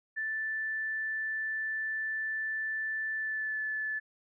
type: tone with pitch glide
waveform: sine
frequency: 1760 to 1737.8 Hz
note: A6 to A6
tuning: 0 to -22 cents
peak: -31 dBFS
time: 0.16-4 s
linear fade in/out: 20 ms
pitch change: -22 cents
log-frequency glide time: 3.15-3.6 s
effects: none